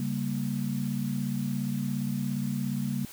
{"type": "chord", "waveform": "sine", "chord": "G diminished", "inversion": "second", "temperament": "equal", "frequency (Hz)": [138.59, 196, 233.1], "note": ["Db3", "G3", "Bb3"], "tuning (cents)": [0, 0, 0], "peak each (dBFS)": -32, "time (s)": [0, 3.05], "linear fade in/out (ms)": 2, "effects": ["white hiss -47 dBFS RMS until 3.12 s"]}